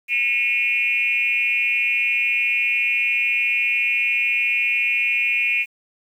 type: tone with frequency modulation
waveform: sine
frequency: 2437 Hz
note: D#7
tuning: 37 cents flat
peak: -17 dBFS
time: 0.08-5.66 s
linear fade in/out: 50 ms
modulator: 249 Hz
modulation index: 0.91
effects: 8-bit